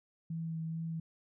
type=tone with vibrato; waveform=sine; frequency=162.8 Hz; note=E3; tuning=21 cents flat; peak=-35 dBFS; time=0.3-1 s; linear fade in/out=5 ms; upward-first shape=sine; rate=2.3 Hz; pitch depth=14 cents each way; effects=none